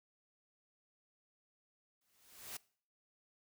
white noise with exponential growth, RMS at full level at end -43 dBFS, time 2.01-2.57 s, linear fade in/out 5 ms, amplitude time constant 120 ms, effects noise-tail reverb RT60 0.5 s tail -22 dB re dry

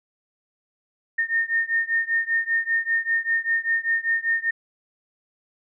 sine beating tone pair, 1826 / 1831.1 Hz, A#6 / A#6, -36 / -31 cents, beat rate 5.1 Hz, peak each -23 / -24 dBFS, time 1.18-4.51 s, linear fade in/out 10 ms, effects none

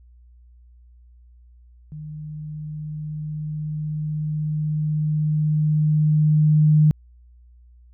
sine tone with level ramp, 152.7 Hz, D#3, 32 cents flat, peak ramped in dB -32 to -11 dBFS, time 1.92-6.91 s, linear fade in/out 0 ms, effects added 60 Hz sine -47 dBFS peak until 7.93 s

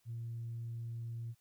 sine tone, 116.2 Hz, A#2, 5 cents flat, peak -38 dBFS, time 0.05-1.35 s, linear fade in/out 50 ms, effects tanh soft clip ceiling -35 dBFS + white hiss -75 dBFS RMS until 1.4 s

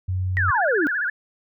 sine tone, 92.5 Hz, F#2, in tune, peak -21 dBFS, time 0.08-0.51 s, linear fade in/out 10 ms
sine exponential sweep, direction down, 1964 to 277.2 Hz, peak -19 dBFS, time 0.37-0.87 s, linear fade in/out 0 ms
sine tone with vibrato, 1570 Hz, G6, 2 cents sharp, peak -21 dBFS, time 0.48-1.1 s, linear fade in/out 5 ms, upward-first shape sine, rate 15 Hz, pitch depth 180 cents each way
effects none

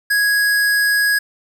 square tone, 1661.2 Hz, G#6, in tune, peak -14 dBFS, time 0.1-1.19 s, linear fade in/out 10 ms, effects 8-bit

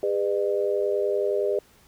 sine tone cluster, 404.7 / 495.4 / 604 Hz, G#4 / B4 / D5, -45 / +5 / +48 cents, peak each -24 / -28 / -27 dBFS, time 0.03-1.59 s, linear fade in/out 2 ms, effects pink hiss -57 dBFS RMS until 1.87 s

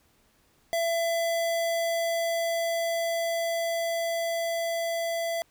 square tone with level ramp, 670 Hz, E5, 28 cents sharp, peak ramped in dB -25 to -28 dBFS, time 0.73-5.42 s, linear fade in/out 0 ms, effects pink hiss -65 dBFS RMS until 5.5 s

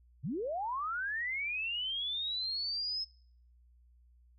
sine linear sweep, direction up, 106.1 to 5210 Hz, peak -33 dBFS, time 0.23-3.05 s, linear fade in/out 20 ms, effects noise-tail reverb RT60 0.6 s tail -25 dB re dry + added 60 Hz sine -60 dBFS peak until 4.38 s

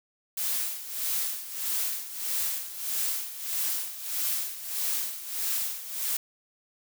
blue noise with tremolo, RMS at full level -28 dBFS, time 0.37-6.17 s, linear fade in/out 5 ms, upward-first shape sine, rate 1.6 Hz, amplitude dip 75%, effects none

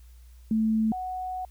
sine tone pair in turn, 220 / 740 Hz, A3 / F#5, 0 / 0 cents, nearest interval octave + major sixth, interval 2100 cents, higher second, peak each -21 / -30 dBFS, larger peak first, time 0.51-0.92 / 0.92-1.45 s, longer second, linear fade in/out 2 ms, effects added 60 Hz sine -47 dBFS peak until 1.5 s + white hiss -64 dBFS RMS until 1.5 s

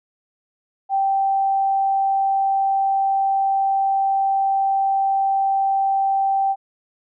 sine tone, 781 Hz, G5, 7 cents flat, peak -16 dBFS, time 0.89-6.56 s, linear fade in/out 50 ms, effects none

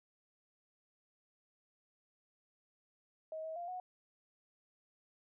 sine tone with pitch steps, 633 / 640 / 695 / 732 Hz, D#5 / D#5 / F5 / F#5, +30 / +49 / -9 / -19 cents, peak -40 dBFS, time 3.32-3.8 s, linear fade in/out 2 ms, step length 120 ms, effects none

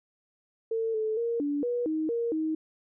sine tone with pitch steps, 450.6 / 435.8 / 466.6 / 288.9 / 483.8 / 313.9 / 467.5 / 315.2 Hz, A4 / A4 / A#4 / D4 / B4 / D#4 / A#4 / D#4, +41 / -17 / +2 / -28 / -36 / +15 / +5 / +23 cents, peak -26 dBFS, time 0.71-2.55 s, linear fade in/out 5 ms, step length 230 ms, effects none

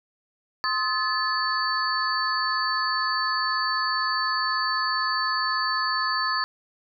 sine tone cluster, 1050 / 1265 / 1732 / 4502 Hz, C6 / D#6 / A6 / C#8, +6 / +28 / -28 / +26 cents, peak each -28 dBFS, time 0.64-6.44 s, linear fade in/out 0 ms, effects none

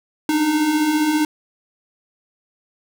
square beating tone pair, 291.7 / 306.7 Hz, D4 / D#4, -12 / -25 cents, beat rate 15 Hz, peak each -26 / -17 dBFS, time 0.29-1.25 s, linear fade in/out 2 ms, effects none

